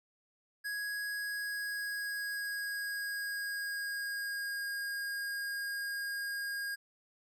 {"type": "tone with pitch glide", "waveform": "square", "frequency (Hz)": [1661.2, 1627], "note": ["G#6", "G#6"], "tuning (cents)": [0, -36], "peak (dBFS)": -36, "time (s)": [0.64, 6.76], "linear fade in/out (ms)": 20, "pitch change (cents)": -36, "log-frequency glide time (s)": [1.08, 4.68], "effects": []}